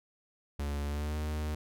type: tone with pitch glide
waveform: 45% pulse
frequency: 72 to 76.11 Hz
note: D2 to D#2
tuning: -34 to -38 cents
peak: -32 dBFS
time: 0.59-1.55 s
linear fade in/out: 5 ms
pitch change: +96 cents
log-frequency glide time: 0.85-1.16 s
effects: none